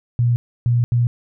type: tone bursts at uneven times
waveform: sine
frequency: 120 Hz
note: B2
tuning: 49 cents flat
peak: -13 dBFS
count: 3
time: 0.19-0.36 / 0.66-0.84 / 0.92-1.07 s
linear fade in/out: 0 ms
effects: none